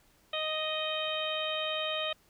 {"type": "harmonic tone", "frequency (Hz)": 622.3, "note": "D#5", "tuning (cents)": 0, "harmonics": [1, 2, 3, 4, 5, 6], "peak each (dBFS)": [-35, -39, -43, -39, -36, -38], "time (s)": [0.33, 2.13], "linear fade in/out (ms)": 5, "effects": ["pink hiss -65 dBFS RMS until 2.29 s"]}